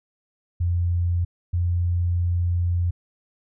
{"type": "tone pair in turn", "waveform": "sine", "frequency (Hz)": [87.1, 87.44], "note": ["F2", "F2"], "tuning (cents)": [-4, 3], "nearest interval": "unison", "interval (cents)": 7, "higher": "second", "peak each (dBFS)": -19, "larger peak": "neither", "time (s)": [[0.6, 1.25], [1.53, 2.91]], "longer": "second", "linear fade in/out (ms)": 10, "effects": []}